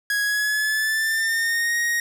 45% pulse tone with pitch glide, 1661.2 to 1875.4 Hz, G#6 to A#6, 0 to +10 cents, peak -20 dBFS, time 0.1-2 s, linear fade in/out 2 ms, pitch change +210 cents, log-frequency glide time 0.22-1.77 s, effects none

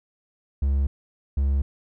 triangle tone pair in turn, 69 / 69 Hz, C#2 / C#2, -7 / -7 cents, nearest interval unison, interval 0 cents, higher neither, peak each -17 dBFS, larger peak neither, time 0.62-0.87 / 1.37-1.62 s, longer neither, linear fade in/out 5 ms, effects none

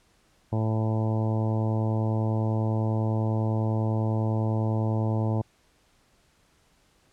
harmonic tone, 110 Hz, A2, in tune, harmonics 1 / 2 / 3 / 4 / 5 / 6 / 7 / 8 / 9, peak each -24 / -31 / -34 / -38 / -37 / -39 / -41 / -40 / -45 dBFS, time 0.52-5.42 s, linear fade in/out 10 ms, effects pink hiss -64 dBFS RMS until 7.12 s + low-pass 10000 Hz 12 dB/octave

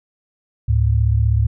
sine tone pair together, 72.1 / 108.03 Hz, D2 / A2, -31 / -31 cents, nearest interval perfect fifth, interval 700 cents, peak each -16 / -15 dBFS, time 0.68-1.47 s, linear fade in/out 10 ms, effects none

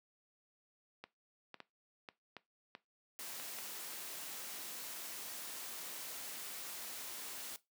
clicks, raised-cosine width 0.3 ms, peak -31 dBFS, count 8, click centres 1.04 / 1.543 / 1.603 / 2.088 / 2.367 / 2.751 / 3.399 / 3.587 s
white noise, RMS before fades -46 dBFS, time 3.19-7.56 s, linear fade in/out 0 ms
effects noise-tail reverb RT60 0.2 s tail -18 dB re dry + high-pass 200 Hz 12 dB/octave

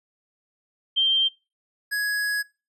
sine / square tone pair in turn, 3155 / 1671.3 Hz, G7 / G#6, +10 / +10 cents, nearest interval major seventh, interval 1100 cents, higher first, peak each -17 / -24 dBFS, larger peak first, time 0.96-1.29 / 1.91-2.43 s, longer second, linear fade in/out 20 ms, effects noise-tail reverb RT60 0.3 s tail -23 dB re dry + resampled to 32000 Hz

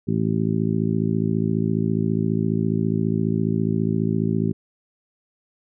harmonic tone, 54.7 Hz, A1, 9 cents flat, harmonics 2 / 3 / 4 / 5 / 6 / 7, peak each -26 / -23 / -24 / -30 / -30 / -29 dBFS, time 0.07-4.53 s, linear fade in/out 20 ms, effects none

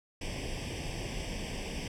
pink noise with comb filter, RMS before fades -37 dBFS, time 0.21-1.88 s, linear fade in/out 5 ms, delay 0.37 ms, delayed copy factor +0.95, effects low-pass 7000 Hz 12 dB/octave

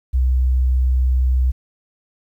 sine tone, 63.8 Hz, C2, 43 cents flat, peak -12 dBFS, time 0.13-1.52 s, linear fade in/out 20 ms, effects tanh soft clip ceiling -9 dBFS + 9-bit

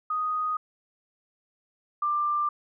sine tone pair in turn, 1244.5 / 1186.8 Hz, D#6 / D6, 0 / +18 cents, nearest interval minor second, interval 82 cents, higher first, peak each -25 / -23 dBFS, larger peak second, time 0.1-0.57 / 2.02-2.49 s, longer neither, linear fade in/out 5 ms, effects none

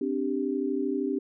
sine chord, C suspended second, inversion none, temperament just, 261.6 / 294.3 / 392.4 Hz, C4 / D4 / G4, 0 / +4 / +2 cents, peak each -30 dBFS, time 0.01-1.19 s, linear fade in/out 5 ms, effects none

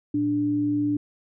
sine tone pair together, 116.84 / 293.7 Hz, A#2 / D4, +4 / 0 cents, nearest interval octave + major third, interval 1596 cents, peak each -32 / -21 dBFS, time 0.14-0.97 s, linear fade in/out 5 ms, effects none

